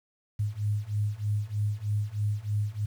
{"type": "beating tone pair", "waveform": "sine", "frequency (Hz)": [102.6, 105.8], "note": ["G#2", "G#2"], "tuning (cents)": [-21, 33], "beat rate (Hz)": 3.2, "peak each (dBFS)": [-30, -29], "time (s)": [0.39, 2.86], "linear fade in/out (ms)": 10, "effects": ["9-bit"]}